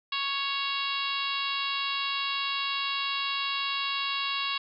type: harmonic tone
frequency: 554.4 Hz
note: C#5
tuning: in tune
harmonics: 2 / 3 / 4 / 5 / 6 / 7 / 8 / 9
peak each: -33 / -41 / -39 / -33 / -36 / -35 / -39 / -45 dBFS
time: 0.12-4.58 s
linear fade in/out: 5 ms
effects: none